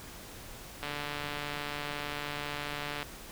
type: click train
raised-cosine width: 0.3 ms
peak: -20 dBFS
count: 322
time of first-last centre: 0.83-3.029 s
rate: 146 Hz
effects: pink hiss -47 dBFS RMS until 3.31 s